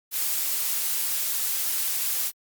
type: noise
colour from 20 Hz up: blue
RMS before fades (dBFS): -26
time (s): 0.11-2.32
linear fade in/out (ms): 50
effects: Opus 48 kbps